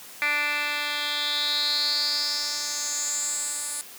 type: tone with band-pass filter sweep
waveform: 10% pulse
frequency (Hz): 293.7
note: D4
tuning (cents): 0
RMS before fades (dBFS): -27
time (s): 0.22-3.81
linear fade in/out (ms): 0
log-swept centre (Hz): 2300 to 9300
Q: 6
effects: white hiss -44 dBFS RMS until 3.98 s + high-pass 150 Hz 12 dB/octave